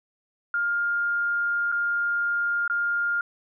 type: tone with dropouts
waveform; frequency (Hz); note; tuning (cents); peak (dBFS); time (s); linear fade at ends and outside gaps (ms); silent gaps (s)
sine; 1408; F6; +14; -22; 0.54-3.21; 2; 1.718-1.723 / 2.678-2.698
effects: none